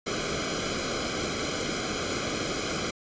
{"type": "noise with comb filter", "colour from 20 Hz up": "pink", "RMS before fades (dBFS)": -30, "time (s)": [0.06, 2.91], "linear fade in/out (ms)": 10, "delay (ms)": 1.1, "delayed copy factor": -0.8, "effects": ["resampled to 16000 Hz"]}